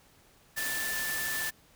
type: tone in noise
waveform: sine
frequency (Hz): 1760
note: A6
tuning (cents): 0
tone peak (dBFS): -33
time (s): 0.56-1.51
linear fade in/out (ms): 20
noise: white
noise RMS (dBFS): -35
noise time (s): 0.56-1.51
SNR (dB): -1
effects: pink hiss -61 dBFS RMS until 1.75 s